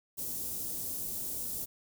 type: band-stop noise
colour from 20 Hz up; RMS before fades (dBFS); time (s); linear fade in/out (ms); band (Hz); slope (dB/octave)
white; -37; 0.17-1.66; 20; 400 to 8400; 12
effects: none